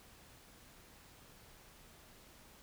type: silence
effects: pink hiss -60 dBFS RMS until 2.62 s